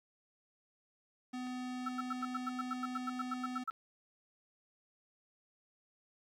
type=tone; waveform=square; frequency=251.6 Hz; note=B3; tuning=32 cents sharp; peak=-40 dBFS; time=1.33-3.64 s; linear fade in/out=10 ms
type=click train; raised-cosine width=0.3 ms; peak=-40 dBFS; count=4; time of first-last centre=1.47-3.709 s; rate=1.34 Hz
type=tone bursts; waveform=sine; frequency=1318.5 Hz; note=E6; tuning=in tune; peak=-34 dBFS; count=16; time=1.86-3.703 s; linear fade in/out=5 ms; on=28 ms; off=93 ms
effects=low-pass 7000 Hz 12 dB/octave + 11-bit